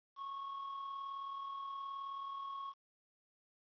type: tone with amplitude modulation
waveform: triangle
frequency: 1100 Hz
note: C#6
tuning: 14 cents flat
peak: -38 dBFS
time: 0.16-2.74 s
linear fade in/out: 50 ms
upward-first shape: sine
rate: 38.9 Hz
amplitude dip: 40%
effects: resampled to 11025 Hz + 11-bit